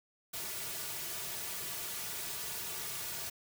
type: noise with comb filter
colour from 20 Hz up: white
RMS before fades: -40 dBFS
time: 0.33-3.3 s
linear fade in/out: 10 ms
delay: 3.8 ms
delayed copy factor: -0.9
effects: none